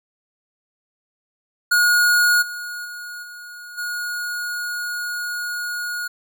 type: tone with level steps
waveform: square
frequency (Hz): 1443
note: F#6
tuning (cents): -44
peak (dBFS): -14 / -29 / -32 / -36 / -25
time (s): 1.71-6.08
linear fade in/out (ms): 10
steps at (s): 2.41 / 2.84 / 3.22 / 3.77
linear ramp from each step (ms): 20
effects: none

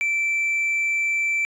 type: tone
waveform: sine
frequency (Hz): 2333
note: D7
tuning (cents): -12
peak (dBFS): -17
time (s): 0.01-1.45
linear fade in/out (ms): 0
effects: tanh soft clip ceiling -19 dBFS

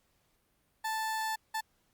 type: tone bursts at uneven times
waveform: 30% pulse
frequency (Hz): 880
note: A5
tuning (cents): 0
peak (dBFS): -29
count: 2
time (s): 0.84-1.36 / 1.54-1.61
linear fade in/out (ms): 10
effects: pink hiss -73 dBFS RMS until 1.93 s + Opus 48 kbps

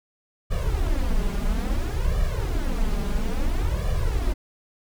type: noise with flanger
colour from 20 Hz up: brown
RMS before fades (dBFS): -23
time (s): 0.5-4.34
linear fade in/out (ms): 20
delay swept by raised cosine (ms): 1.7 to 5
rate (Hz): 0.59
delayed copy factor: +0.9
effects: none

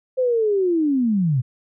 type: linear sweep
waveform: sine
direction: down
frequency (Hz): 523.3 to 116.54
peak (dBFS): -16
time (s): 0.17-1.42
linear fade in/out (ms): 20
effects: none

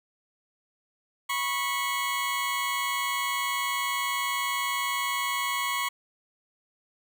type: tone pair together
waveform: 20% pulse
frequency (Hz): 980 / 1100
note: B5 / C#6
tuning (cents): -14 / -14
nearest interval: major second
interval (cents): 200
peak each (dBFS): -27 / -23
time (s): 1.29-5.89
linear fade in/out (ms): 10
effects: none

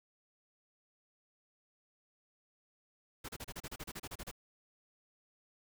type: noise bursts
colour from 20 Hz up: pink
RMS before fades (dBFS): -44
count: 14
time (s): 3.24-4.314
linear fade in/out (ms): 10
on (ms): 47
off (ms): 32
effects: none

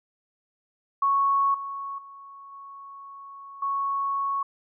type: tone with level steps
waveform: sine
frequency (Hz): 1107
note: C#6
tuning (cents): -3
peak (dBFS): -19 / -31 / -42 / -40 / -24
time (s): 1.02-4.43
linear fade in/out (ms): 5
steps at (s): 1.54 / 1.98 / 2.52 / 3.62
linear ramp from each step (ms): 5
effects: none

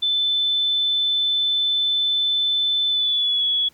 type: tone with pitch glide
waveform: sine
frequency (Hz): 3520 to 3375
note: A7 to G#7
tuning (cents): 0 to +27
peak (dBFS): -17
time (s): 0.02-3.69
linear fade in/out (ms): 10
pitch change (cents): -73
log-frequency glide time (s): 2.89-3.42
effects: pink hiss -56 dBFS RMS until 3.73 s + MP3 96 kbps

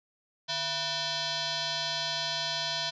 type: tone with frequency modulation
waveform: sine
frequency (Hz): 151.2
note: D#3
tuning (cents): -49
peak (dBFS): -29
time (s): 0.48-2.91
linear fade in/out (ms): 20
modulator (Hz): 823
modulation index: 5.9
effects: none

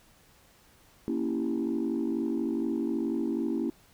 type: chord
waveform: sine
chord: A# diminished seventh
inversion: none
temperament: equal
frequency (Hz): 233.1 / 277.2 / 329.6 / 392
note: A#3 / C#4 / E4 / G4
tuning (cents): 0 / 0 / 0 / 0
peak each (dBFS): -31 / -31 / -30 / -36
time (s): 1.08-3.7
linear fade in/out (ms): 0
effects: tanh soft clip ceiling -21 dBFS + pink hiss -60 dBFS RMS until 3.93 s

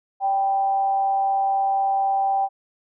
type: tone with frequency modulation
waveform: sine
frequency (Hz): 783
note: G5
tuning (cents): -2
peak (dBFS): -18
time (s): 0.2-2.49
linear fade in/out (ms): 50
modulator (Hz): 204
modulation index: 0.23
effects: none

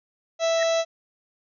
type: harmonic tone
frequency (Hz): 659.3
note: E5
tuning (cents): 0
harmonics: 1 / 2 / 3 / 4 / 5 / 6 / 7 / 8 / 9 / 10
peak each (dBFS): -20 / -34 / -36 / -36 / -37 / -34 / -47 / -41 / -37 / -41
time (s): 0.39-0.85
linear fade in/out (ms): 50
type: tone with exponential growth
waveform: sine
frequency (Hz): 1870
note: A#6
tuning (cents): +5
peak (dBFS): -22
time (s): 0.55-0.63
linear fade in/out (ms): 2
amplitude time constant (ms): 17
effects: none

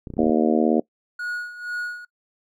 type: clicks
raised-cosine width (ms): 3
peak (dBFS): -21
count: 8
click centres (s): 0.072 / 0.103 / 0.138 / 0.169 / 0.203 / 0.235 / 0.266 / 0.297
type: harmonic tone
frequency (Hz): 78.2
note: D#2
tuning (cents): +9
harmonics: 3 / 4 / 5 / 6 / 7 / 8 / 9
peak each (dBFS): -20 / -22 / -24 / -26 / -27 / -28 / -29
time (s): 0.18-0.8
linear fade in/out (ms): 5
type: tone with tremolo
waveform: triangle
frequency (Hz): 1451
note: F#6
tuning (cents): -34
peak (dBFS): -23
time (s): 1.19-2.05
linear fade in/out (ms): 5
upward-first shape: sine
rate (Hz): 2.1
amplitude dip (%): 75
effects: noise-tail reverb RT60 0.1 s tail -22 dB re dry

